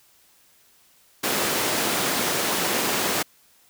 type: high-pass noise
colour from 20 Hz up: pink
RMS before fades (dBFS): -24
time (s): 1.23-3.23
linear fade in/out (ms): 10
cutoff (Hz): 260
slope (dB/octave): 12
effects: white hiss -58 dBFS RMS until 3.69 s